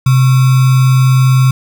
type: tone with sample-and-hold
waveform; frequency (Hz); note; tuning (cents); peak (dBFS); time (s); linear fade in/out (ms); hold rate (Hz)
sine; 130.1; C3; -9; -5; 0.06-1.51; 5; 1225
effects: none